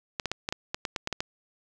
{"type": "clicks", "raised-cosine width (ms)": 0.2, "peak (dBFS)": -12, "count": 11, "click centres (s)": [0.198, 0.257, 0.316, 0.489, 0.525, 0.745, 0.852, 0.962, 1.074, 1.127, 1.205], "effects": []}